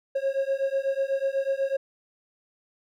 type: beating tone pair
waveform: triangle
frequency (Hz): 539 / 547.1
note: C#5 / C#5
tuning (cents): -49 / -23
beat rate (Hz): 8.1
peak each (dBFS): -25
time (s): 0.15-1.77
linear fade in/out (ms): 10
effects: none